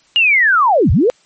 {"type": "linear two-way sweep", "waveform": "sine", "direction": "down then up", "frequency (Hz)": [2889, 58.27, 526], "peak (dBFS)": -8, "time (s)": [0.16, 1.1], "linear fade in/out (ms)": 0, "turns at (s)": 0.91, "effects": ["white hiss -53 dBFS RMS until 1.25 s", "MP3 32 kbps"]}